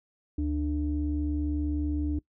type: tone pair together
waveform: sine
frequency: 73.75 / 297.4 Hz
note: D2 / D4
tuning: +8 / +22 cents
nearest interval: 2 octaves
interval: 2414 cents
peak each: -28 dBFS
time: 0.38-2.19 s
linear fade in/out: 5 ms
effects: noise-tail reverb RT60 0.1 s tail -21 dB re dry + tanh soft clip ceiling -19 dBFS